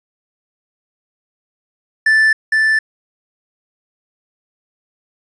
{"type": "tone with echo", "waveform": "triangle", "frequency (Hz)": 1760, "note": "A6", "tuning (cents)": 0, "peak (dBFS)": -7, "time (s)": [2.06, 2.33], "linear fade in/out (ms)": 5, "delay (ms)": 460, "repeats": 1, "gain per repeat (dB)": -2, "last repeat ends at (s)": 2.79, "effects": ["resampled to 22050 Hz", "8-bit"]}